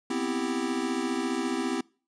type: chord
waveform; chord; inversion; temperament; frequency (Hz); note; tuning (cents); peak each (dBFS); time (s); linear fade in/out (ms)
square; C major seventh; third; equal; 246.9 / 261.6 / 329.6 / 392; B3 / C4 / E4 / G4; 0 / 0 / 0 / 0; -35 / -32 / -33 / -35; 0.1-1.81; 5
effects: noise-tail reverb RT60 0.4 s tail -25 dB re dry + resampled to 22050 Hz